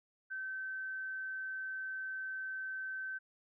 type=tone; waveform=sine; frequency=1540 Hz; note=G6; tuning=31 cents flat; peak=-38 dBFS; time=0.3-3.19 s; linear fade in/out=20 ms; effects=none